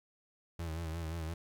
35% pulse tone with vibrato, 81.8 Hz, E2, 13 cents flat, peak -35 dBFS, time 0.59-1.34 s, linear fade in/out 5 ms, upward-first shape sine, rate 5.7 Hz, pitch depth 64 cents each way, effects 12-bit

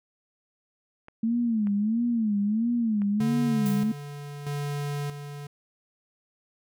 clicks, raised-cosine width 0.5 ms, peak -30 dBFS, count 3, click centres 1.084 / 1.671 / 3.019 s
sine tone with vibrato, 220 Hz, A3, in tune, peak -22 dBFS, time 1.23-3.92 s, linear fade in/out 5 ms, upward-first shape sine, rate 1.5 Hz, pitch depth 150 cents each way
square tone with tremolo, 144.4 Hz, D3, 29 cents flat, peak -29 dBFS, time 3.2-5.47 s, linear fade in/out 5 ms, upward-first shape square, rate 0.79 Hz, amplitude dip 60%
blue noise with exponential decay, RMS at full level -37 dBFS, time 3.66-4.07 s, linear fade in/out 0 ms, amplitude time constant 88 ms
effects none

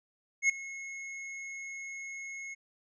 square tone with ADSR envelope, 2173 Hz, C#7, 35 cents flat, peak -21 dBFS, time 0.42-2.55 s, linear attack 73 ms, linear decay 7 ms, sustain -19 dB, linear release 19 ms, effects resampled to 16000 Hz

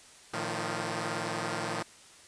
5% pulse tone cluster, 112.7 / 155.3 / 174.4 Hz, A2 / D#3 / F3, +42 / -3 / -2 cents, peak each -25 dBFS, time 0.33-1.83 s, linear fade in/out 10 ms, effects white hiss -54 dBFS RMS until 2.27 s + resampled to 22050 Hz

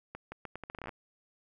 accelerating click train, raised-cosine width 0.5 ms, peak -26 dBFS, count 14, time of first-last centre 0.15-0.892 s, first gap 170 ms, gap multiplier 0.78, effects 11-bit

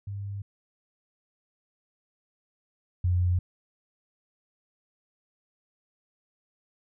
sine tone pair in turn, 100 / 89.3 Hz, G2 / F2, +35 / +39 cents, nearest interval major second, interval 196 cents, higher first, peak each -32 / -21 dBFS, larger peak second, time 0.07-0.42 / 3.04-3.39 s, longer neither, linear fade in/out 5 ms, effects none

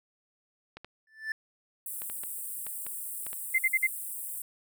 clicks, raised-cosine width 0.3 ms, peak -27 dBFS, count 9, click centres 0.77 / 0.846 / 2.019 / 2.099 / 2.236 / 2.667 / 2.866 / 3.266 / 3.331 s
triangle tone with exponential growth, 1760 Hz, A6, in tune, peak -25 dBFS, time 1.07-1.32 s, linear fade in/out 2 ms, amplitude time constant 53 ms
pink high-pass noise, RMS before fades -38 dBFS, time 1.86-4.42 s, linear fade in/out 2 ms, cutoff 8100 Hz, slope 96 dB/octave
sine tone bursts, 2082 Hz, C7, 9 cents flat, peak -21 dBFS, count 4, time 3.54-3.871 s, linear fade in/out 10 ms, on 46 ms, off 49 ms
effects none

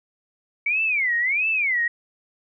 sine tone with vibrato, 2227 Hz, C#7, 7 cents sharp, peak -19 dBFS, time 0.66-1.88 s, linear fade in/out 5 ms, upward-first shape sine, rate 1.5 Hz, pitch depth 300 cents each way, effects none

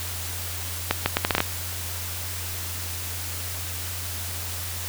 accelerating click train, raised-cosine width 0.3 ms, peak -3 dBFS, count 8, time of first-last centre 0.91-1.404 s, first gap 150 ms, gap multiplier 0.73, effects added 88 Hz sine -34 dBFS peak until 4.88 s + white hiss -33 dBFS RMS until 4.88 s

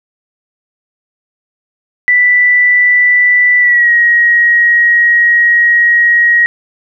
sine tone with pitch glide, 1975.5 to 1891.7 Hz, B6 to A#6, 0 to +25 cents, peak -5 dBFS, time 2.08-6.46 s, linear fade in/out 0 ms, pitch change -75 cents, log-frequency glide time 3.59-3.91 s, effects none

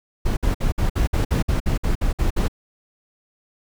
brown noise bursts, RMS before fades -19 dBFS, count 13, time 0.25-2.482 s, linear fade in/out 10 ms, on 120 ms, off 56 ms, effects none

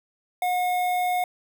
square tone with notch filter, 723 Hz, F#5, 40 cents flat, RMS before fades -24 dBFS, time 0.42-1.24 s, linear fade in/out 2 ms, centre 5600 Hz, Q 0.7, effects none

